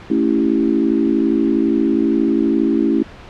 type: chord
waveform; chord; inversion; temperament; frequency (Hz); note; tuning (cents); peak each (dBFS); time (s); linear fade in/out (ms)
sine; A dominant seventh; none; equal; 220 / 277.2 / 329.6 / 392; A3 / C#4 / E4 / G4; 0 / 0 / 0 / 0; -19 / -17 / -17 / -23; 0.1-3.03; 5
effects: pink hiss -38 dBFS RMS until 3.29 s + low-pass 3000 Hz 12 dB/octave